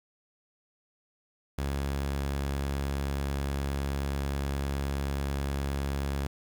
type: tone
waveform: sawtooth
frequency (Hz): 69.5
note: C#2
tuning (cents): +5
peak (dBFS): -25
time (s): 1.58-6.27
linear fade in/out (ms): 5
effects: 9-bit